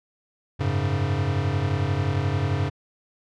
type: chord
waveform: square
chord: F# suspended second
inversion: none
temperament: equal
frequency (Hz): 92.5 / 103.83 / 138.59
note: F#2 / G#2 / C#3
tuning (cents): 0 / 0 / 0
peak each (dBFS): -27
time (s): 0.59-2.7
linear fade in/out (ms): 20
effects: low-pass 4000 Hz 12 dB/octave